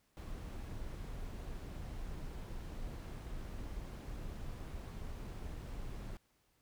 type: noise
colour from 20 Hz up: brown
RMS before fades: -44 dBFS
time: 0.17-6.17 s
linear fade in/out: 0 ms
effects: pink hiss -75 dBFS RMS until 6.61 s